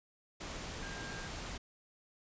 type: tone in noise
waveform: sine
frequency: 1605 Hz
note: G6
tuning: 40 cents sharp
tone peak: -47 dBFS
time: 0.82-1.28 s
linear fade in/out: 10 ms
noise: pink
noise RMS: -43 dBFS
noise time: 0.4-1.58 s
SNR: -7 dB
effects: resampled to 16000 Hz